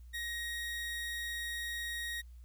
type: tone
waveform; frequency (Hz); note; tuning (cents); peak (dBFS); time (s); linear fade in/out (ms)
30% pulse; 1882; A#6; +16; -34; 0.13-2.22; 20
effects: added 60 Hz sine -49 dBFS peak until 2.44 s + white hiss -74 dBFS RMS until 2.44 s